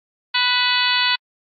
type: harmonic tone with a mistuned harmonic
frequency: 493.9 Hz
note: B4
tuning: in tune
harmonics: 2 / 3 / 4 / 5 / 6 / 7 / 8 / 9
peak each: -24 / -24 / -24 / -24 / -24 / -24 / -24 / -24 dBFS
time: 0.34-1.16 s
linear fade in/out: 10 ms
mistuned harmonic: 5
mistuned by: +44 cents
effects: AAC 64 kbps